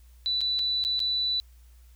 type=tone with dropouts; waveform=sine; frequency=3970 Hz; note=B7; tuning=8 cents sharp; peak=-24 dBFS; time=0.26-1.4 s; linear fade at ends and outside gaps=0 ms; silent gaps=0.407-0.414 / 0.59-0.593 / 0.839-0.849 / 0.993-1.002 s; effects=added 60 Hz sine -50 dBFS peak until 1.95 s + white hiss -65 dBFS RMS until 1.95 s